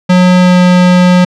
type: tone with pitch glide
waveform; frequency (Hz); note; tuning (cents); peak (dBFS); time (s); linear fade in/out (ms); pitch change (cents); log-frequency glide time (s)
square; 181.3 to 180.15; F#3 to F#3; -35 to -46; -4; 0.09-1.25; 10; -11; 0.39-0.56
effects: low-pass 5000 Hz 12 dB/octave